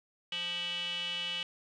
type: tone with band-pass filter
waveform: square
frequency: 174.61 Hz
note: F3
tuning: in tune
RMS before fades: -36 dBFS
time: 0.32-1.43 s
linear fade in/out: 2 ms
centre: 3000 Hz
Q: 8.8
effects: resampled to 24000 Hz